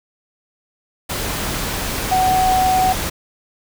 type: tone in noise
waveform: sine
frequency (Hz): 747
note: F#5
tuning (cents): +16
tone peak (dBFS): -13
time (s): 2.11-2.93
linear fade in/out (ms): 10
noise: pink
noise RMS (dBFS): -23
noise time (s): 1.09-3.1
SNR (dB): +7
effects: none